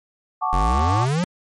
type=chord; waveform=sine; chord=D major seventh; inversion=first; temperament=equal; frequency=740 / 880 / 1108.7 / 1174.7 Hz; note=F#5 / A5 / C#6 / D6; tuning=0 / 0 / 0 / 0 cents; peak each=-25 dBFS; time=0.41-1.06 s; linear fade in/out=20 ms
type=exponential sweep; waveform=square; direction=up; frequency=42.67 to 187 Hz; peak=-19 dBFS; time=0.53-1.24 s; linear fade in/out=0 ms
effects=MP3 48 kbps